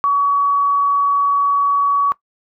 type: tone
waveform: sine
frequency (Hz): 1131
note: C#6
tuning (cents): +34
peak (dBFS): -12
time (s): 0.04-2.12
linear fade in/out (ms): 0
effects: noise-tail reverb RT60 0.1 s tail -19 dB re dry